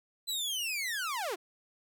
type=linear sweep; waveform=sawtooth; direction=down; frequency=4053 to 311.1 Hz; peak=-29 dBFS; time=0.27-1.36 s; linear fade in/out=20 ms; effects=none